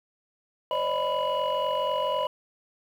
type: tone cluster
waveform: sine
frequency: 524 / 572 / 616 / 994 / 2925 Hz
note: C5 / D5 / D#5 / B5 / F#7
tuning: +2 / -46 / -17 / +11 / -21 cents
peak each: -31 / -30 / -29 / -27 / -35 dBFS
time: 0.71-2.27 s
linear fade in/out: 2 ms
effects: tanh soft clip ceiling -18 dBFS + 9-bit